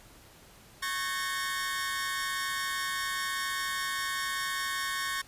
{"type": "tone cluster", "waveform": "sawtooth", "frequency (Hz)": [1097, 1530, 1676, 1830], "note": ["C#6", "G6", "G#6", "A#6"], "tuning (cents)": [-18, -42, 15, -32], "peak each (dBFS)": [-31, -36, -37, -31], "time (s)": [0.82, 5.22], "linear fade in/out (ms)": 10, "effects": ["pink hiss -55 dBFS RMS until 5.27 s", "resampled to 32000 Hz"]}